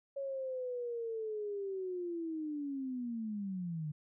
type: linear sweep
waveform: sine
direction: down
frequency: 556 to 146.83 Hz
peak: -36 dBFS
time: 0.16-3.92 s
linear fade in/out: 10 ms
effects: none